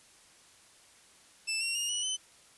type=tone with pitch steps; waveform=20% pulse; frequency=2646 / 2739 / 2836 / 2936 / 3039 Hz; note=E7 / F7 / F7 / F#7 / F#7; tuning=+6 / -34 / +26 / -14 / +46 cents; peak=-25 dBFS; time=1.47-2.17 s; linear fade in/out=20 ms; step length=140 ms; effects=white hiss -59 dBFS RMS until 2.57 s + resampled to 24000 Hz